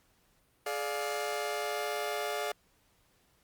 sawtooth chord, D diminished, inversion second, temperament just, 422.9 / 587.3 / 704.8 Hz, Ab4 / D5 / F5, +31 / 0 / +16 cents, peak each -33 dBFS, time 0.66-2.52 s, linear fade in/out 5 ms, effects pink hiss -69 dBFS RMS until 3.43 s + Opus 48 kbps

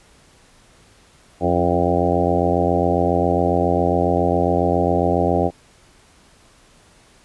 harmonic tone with a mistuned harmonic, 87.31 Hz, F2, in tune, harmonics 1 / 2 / 3 / 4 / 5 / 6 / 7 / 8 / 9, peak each -24 / -24 / -24 / -24 / -24 / -24 / -24 / -24 / -24 dBFS, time 1.4-5.51 s, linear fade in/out 50 ms, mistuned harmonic 3, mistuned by +45 cents, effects pink hiss -52 dBFS RMS until 7.24 s + resampled to 24000 Hz

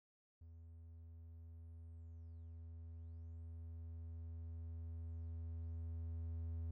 triangle tone with level ramp, 82.41 Hz, E2, in tune, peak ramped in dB -53 to -39 dBFS, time 0.41-6.71 s, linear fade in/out 5 ms, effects none

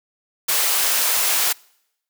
white high-pass noise, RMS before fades -19 dBFS, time 0.48-1.53 s, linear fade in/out 10 ms, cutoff 530 Hz, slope 12 dB/octave, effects noise-tail reverb RT60 0.8 s tail -26 dB re dry

